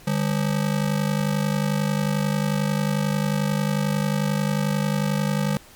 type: ring-modulated tone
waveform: square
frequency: 174.61 Hz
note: F3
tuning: in tune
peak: -18 dBFS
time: 0.07-5.57 s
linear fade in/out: 2 ms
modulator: 25.6 Hz
effects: pink hiss -48 dBFS RMS until 5.75 s + MP3 96 kbps